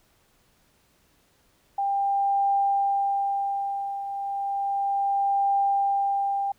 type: tone with tremolo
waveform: sine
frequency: 795 Hz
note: G5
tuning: 24 cents sharp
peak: -19 dBFS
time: 1.78-6.52 s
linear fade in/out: 5 ms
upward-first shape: triangle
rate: 0.33 Hz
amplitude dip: 70%
effects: pink hiss -64 dBFS RMS until 6.58 s